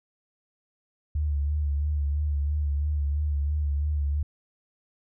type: tone with vibrato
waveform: sine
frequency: 73.2 Hz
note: D2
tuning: 5 cents flat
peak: -23 dBFS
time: 1.15-4.23 s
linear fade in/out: 5 ms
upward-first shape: sine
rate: 3 Hz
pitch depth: 50 cents each way
effects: none